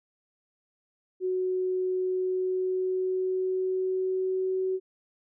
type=tone with pitch glide; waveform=sine; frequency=370 to 375.8 Hz; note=F#4 to F#4; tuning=0 to +27 cents; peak=-25 dBFS; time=1.2-4.8 s; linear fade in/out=50 ms; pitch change=+27 cents; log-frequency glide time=1.99-4.65 s; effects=none